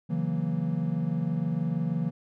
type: chord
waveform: triangle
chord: F# dominant seventh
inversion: second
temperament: equal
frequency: 138.59 / 164.81 / 185 / 233.1 Hz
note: C#3 / E3 / F#3 / A#3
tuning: 0 / 0 / 0 / 0 cents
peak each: -32 / -26 / -31 / -32 dBFS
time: 0.09-2.11 s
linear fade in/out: 20 ms
effects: none